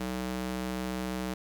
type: tone with high-pass filter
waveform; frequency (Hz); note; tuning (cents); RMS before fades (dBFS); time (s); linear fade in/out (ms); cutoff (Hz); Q
square; 62.9; B1; +32; -34; 0-1.34; 5; 170; 0.98
effects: 10-bit